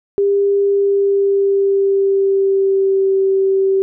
sine tone with pitch glide, 400.1 to 386.5 Hz, G4 to G4, +35 to -24 cents, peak -11 dBFS, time 0.18-3.82 s, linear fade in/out 0 ms, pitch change -59 cents, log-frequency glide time 0.6-3.16 s, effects none

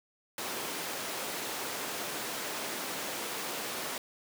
pink high-pass noise, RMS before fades -37 dBFS, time 0.38-3.98 s, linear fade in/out 2 ms, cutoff 320 Hz, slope 12 dB/octave, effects none

